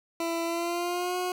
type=tone with pitch glide; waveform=20% pulse; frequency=334.1 to 362.2 Hz; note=E4 to F#4; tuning=+23 to -37 cents; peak=-23 dBFS; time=0.2-1.32 s; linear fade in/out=2 ms; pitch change=+140 cents; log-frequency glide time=0.44-1.16 s; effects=none